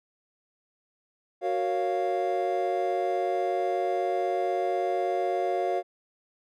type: chord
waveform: triangle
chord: Gb major seventh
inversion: none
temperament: equal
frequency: 370 / 466.2 / 554.4 / 698.5 Hz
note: Gb4 / Bb4 / Db5 / F5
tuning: 0 / 0 / 0 / 0 cents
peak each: -28 / -32 / -30 / -26 dBFS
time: 1.41-5.83 s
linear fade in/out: 50 ms
effects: none